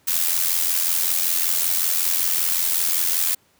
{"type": "noise with amplitude modulation", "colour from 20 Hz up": "blue", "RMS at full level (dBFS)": -18, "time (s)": [0.07, 3.35], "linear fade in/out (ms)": 10, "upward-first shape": "sine", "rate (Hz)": 85.3, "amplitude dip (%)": 65, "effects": ["pink hiss -60 dBFS RMS until 3.59 s", "high-pass 100 Hz 12 dB/octave"]}